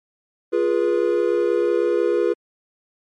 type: chord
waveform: triangle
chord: F diminished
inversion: none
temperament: equal with one note detuned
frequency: 349.2 / 415.3 / 485.4 Hz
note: F4 / Ab4 / Cb5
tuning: 0 / 0 / -30 cents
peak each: -19 dBFS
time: 0.52-2.34 s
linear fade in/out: 20 ms
effects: MP3 48 kbps